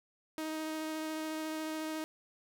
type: tone with vibrato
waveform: sawtooth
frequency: 313.7 Hz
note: D#4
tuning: 14 cents sharp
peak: -32 dBFS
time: 0.38-2.04 s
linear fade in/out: 0 ms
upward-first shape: sine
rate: 14 Hz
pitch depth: 9 cents each way
effects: none